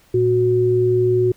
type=tone pair together; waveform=sine; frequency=115.63 / 367.1 Hz; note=A#2 / F#4; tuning=-14 / -14 cents; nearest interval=octave + minor sixth; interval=2000 cents; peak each=-20 / -14 dBFS; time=0.14-1.32 s; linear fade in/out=5 ms; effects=pink hiss -54 dBFS RMS until 1.36 s